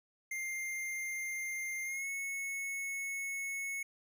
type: tone with pitch glide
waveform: square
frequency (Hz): 2105 to 2199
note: C7 to C#7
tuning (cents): +10 to -14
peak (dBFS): -37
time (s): 0.31-3.83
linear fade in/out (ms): 5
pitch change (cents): +76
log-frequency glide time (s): 1.84-2.08
effects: none